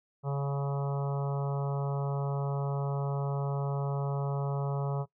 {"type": "harmonic tone", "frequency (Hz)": 140, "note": "C#3", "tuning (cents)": 18, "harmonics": [1, 3, 4, 5, 6, 7, 8, 9], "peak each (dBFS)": [-29, -39, -41, -43, -45, -46, -47, -48], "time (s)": [0.23, 5.06], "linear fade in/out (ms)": 50, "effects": ["noise-tail reverb RT60 0.1 s tail -20 dB re dry"]}